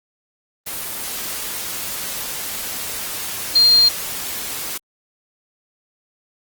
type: tone in noise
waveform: sine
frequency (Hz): 4200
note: C8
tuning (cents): +6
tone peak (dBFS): -9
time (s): 3.55-3.89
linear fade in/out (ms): 10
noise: white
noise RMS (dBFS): -27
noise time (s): 0.66-4.78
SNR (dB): +15
effects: Opus 24 kbps